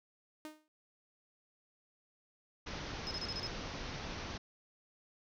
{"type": "tone with exponential decay", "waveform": "sawtooth", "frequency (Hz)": 308, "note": "D#4", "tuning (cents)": -17, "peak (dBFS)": -38, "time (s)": [0.45, 0.68], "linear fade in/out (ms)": 0, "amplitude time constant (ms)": 49}
{"type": "low-pass noise", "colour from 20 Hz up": "pink", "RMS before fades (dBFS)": -43, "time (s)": [2.66, 4.38], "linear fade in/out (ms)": 10, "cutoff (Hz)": 6100, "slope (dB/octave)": 96}
{"type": "tone bursts", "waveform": "sine", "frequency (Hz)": 5140, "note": "E8", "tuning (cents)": -45, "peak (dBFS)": -38, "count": 6, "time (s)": [3.07, 3.47], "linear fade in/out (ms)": 0, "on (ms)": 40, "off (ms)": 32}
{"effects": []}